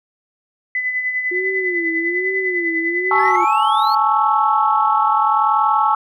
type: tone with tremolo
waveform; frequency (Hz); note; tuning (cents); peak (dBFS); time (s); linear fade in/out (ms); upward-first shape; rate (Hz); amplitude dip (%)
sine; 2007; B6; +27; -16; 0.75-3.36; 2; sine; 10; 50
type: tone with vibrato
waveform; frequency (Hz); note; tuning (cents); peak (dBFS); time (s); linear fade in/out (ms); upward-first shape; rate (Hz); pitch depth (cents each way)
sine; 354.9; F4; +28; -21; 1.31-3.45; 10; sine; 1.2; 130
type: chord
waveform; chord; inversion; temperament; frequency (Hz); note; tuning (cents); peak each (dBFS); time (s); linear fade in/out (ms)
sine; A major seventh; third; equal with one note detuned; 839.3 / 880 / 1108.7 / 1318.5; G#5 / A5 / C#6 / E6; +18 / 0 / 0 / 0; -18; 3.11-5.95; 2
type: exponential sweep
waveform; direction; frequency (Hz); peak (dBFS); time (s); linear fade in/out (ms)
triangle; up; 1672 to 4468; -25; 3.19-3.95; 5
effects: tanh soft clip ceiling -1 dBFS